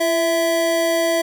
square tone pair together, 338.5 / 659.3 Hz, E4 / E5, +46 / 0 cents, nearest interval octave, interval 1154 cents, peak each -23 / -18 dBFS, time 0-1.22 s, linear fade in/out 10 ms, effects none

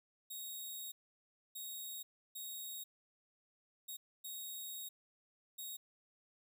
5% pulse tone bursts at uneven times, 3765 Hz, A#7, 16 cents sharp, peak -36 dBFS, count 6, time 0.3-0.92 / 1.55-2.03 / 2.35-2.84 / 3.88-3.97 / 4.24-4.89 / 5.58-5.77 s, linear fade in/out 10 ms, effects none

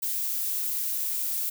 violet noise, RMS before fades -29 dBFS, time 0.02-1.5 s, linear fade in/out 10 ms, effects none

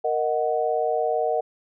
sine chord, D# minor, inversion second, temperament equal, 466.2 / 622.3 / 740 Hz, A#4 / D#5 / F#5, 0 / 0 / 0 cents, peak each -25 dBFS, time 0.04-1.41 s, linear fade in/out 10 ms, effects none

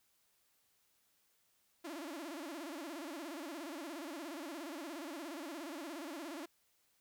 sawtooth tone with vibrato, 310.7 Hz, D#4, 2 cents flat, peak -39 dBFS, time 1.84-6.46 s, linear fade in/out 10 ms, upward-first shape sine, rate 17 Hz, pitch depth 210 cents each way, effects white hiss -75 dBFS RMS until 7 s

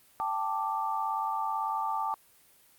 sine chord, G suspended second, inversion none, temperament just, 784 / 882 / 1176 Hz, G5 / A5 / D6, 0 / +4 / +2 cents, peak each -35 / -31 / -33 dBFS, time 0.2-2.14 s, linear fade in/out 0 ms, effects white hiss -61 dBFS RMS until 2.78 s + Opus 32 kbps

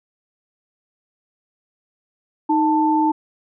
sine tone pair together, 311.5 / 885 Hz, D#4 / A5, +2 / +10 cents, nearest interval octave + tritone, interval 1808 cents, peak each -17 dBFS, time 2.49-3.12 s, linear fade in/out 10 ms, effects none

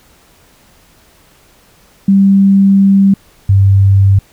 sine tone pair in turn, 196 / 98 Hz, G3 / G2, 0 / 0 cents, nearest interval octave, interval 1200 cents, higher first, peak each -4 dBFS, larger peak neither, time 2.08-3.14 / 3.49-4.19 s, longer first, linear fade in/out 5 ms, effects pink hiss -47 dBFS RMS until 4.32 s

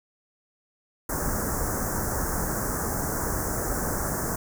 pink band-stop noise, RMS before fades -28 dBFS, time 1.09-4.36 s, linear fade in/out 5 ms, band 1700 to 5900 Hz, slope 48 dB/octave, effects none

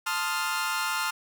sawtooth chord, F dominant seventh, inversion first, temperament equal, 880 / 1046.5 / 1244.5 / 1396.9 Hz, A5 / C6 / Eb6 / F6, 0 / 0 / 0 / 0 cents, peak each -30 / -30 / -31 / -26 dBFS, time 0.06-1.11 s, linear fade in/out 10 ms, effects none

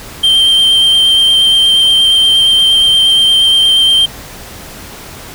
triangle tone with vibrato, 3147 Hz, G7, 6 cents sharp, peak -4 dBFS, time 0.23-4.06 s, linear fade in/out 10 ms, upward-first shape sine, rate 8.5 Hz, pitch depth 13 cents each way, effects pink hiss -30 dBFS RMS until 5.34 s

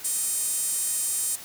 sawtooth tone with high-pass filter, 622.3 Hz, D#5, in tune, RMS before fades -27 dBFS, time 0.04-1.36 s, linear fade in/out 10 ms, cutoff 8600 Hz, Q 3.5, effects white hiss -42 dBFS RMS until 1.44 s

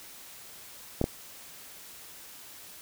clicks, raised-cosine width 2 ms, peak -12 / -12 dBFS, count 2, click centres 1.014 / 1.041 s, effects white hiss -48 dBFS RMS until 2.81 s

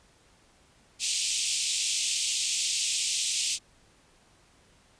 white band-pass noise, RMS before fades -29 dBFS, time 0.99-3.59 s, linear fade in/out 50 ms, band 2500 to 8700 Hz, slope 48 dB/octave, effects pink hiss -61 dBFS RMS until 4.99 s + resampled to 22050 Hz

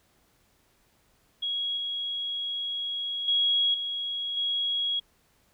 sine tone with level steps, 3314 Hz, G#7, 4 cents flat, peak -27 / -29 / -21 / -29 / -25 dBFS, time 1.42-5 s, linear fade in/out 10 ms, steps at 1.77 / 3.28 / 3.74 / 4.37 s, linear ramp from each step 2 ms, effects pink hiss -66 dBFS RMS until 5.53 s

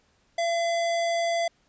square tone, 678 Hz, E5, 49 cents sharp, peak -24 dBFS, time 0.38-1.48 s, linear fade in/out 5 ms, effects pink hiss -66 dBFS RMS until 1.68 s + resampled to 16000 Hz

